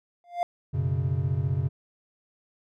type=tone with exponential growth; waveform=triangle; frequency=698.5 Hz; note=F5; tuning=in tune; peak=-18 dBFS; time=0.24-0.43 s; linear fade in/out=1 ms; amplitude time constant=41 ms
type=chord; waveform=triangle; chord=F# suspended fourth; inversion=none; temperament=equal; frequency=92.5 / 123.47 / 138.59 Hz; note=F#2 / B2 / C#3; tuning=0 / 0 / 0 cents; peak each=-27 / -27 / -25 dBFS; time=0.73-1.69 s; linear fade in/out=20 ms
effects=none